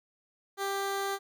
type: tone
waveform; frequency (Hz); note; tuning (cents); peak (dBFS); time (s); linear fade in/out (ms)
15% pulse; 394.3; G4; +10; -24; 0.57-1.19; 50
effects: none